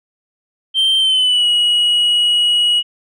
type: tone with pitch glide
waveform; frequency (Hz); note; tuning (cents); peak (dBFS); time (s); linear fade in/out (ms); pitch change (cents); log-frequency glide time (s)
sine; 3136 to 2909; G7 to F#7; 0 to -30; -8; 0.74-2.83; 50; -130; 0.98-1.47
effects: tanh soft clip ceiling -10 dBFS